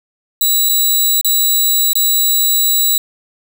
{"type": "tone with dropouts", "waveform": "10% pulse", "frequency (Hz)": 3926, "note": "B7", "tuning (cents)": -11, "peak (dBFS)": -3, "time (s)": [0.41, 2.98], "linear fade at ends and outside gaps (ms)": 2, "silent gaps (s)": [[0.69, 0.694], [1.212, 1.246], [1.932, 1.954]], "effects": []}